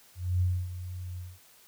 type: tone with ADSR envelope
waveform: sine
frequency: 90.2 Hz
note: F#2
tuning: 44 cents flat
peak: -22 dBFS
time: 0.15-1.39 s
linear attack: 260 ms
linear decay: 270 ms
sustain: -13 dB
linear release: 210 ms
effects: white hiss -58 dBFS RMS until 1.67 s